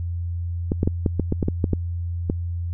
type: clicks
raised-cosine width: 3 ms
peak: -7 dBFS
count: 11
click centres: 0.719 / 0.831 / 0.875 / 1.062 / 1.197 / 1.324 / 1.428 / 1.484 / 1.642 / 1.733 / 2.299 s
effects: added 86 Hz sine -24 dBFS peak until 2.73 s